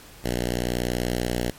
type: tone with notch filter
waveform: 5% pulse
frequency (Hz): 60.5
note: B1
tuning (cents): -35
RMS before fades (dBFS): -26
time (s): 0.24-1.51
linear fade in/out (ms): 5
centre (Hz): 1100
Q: 0.91
effects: pink hiss -47 dBFS RMS until 1.58 s + MP3 64 kbps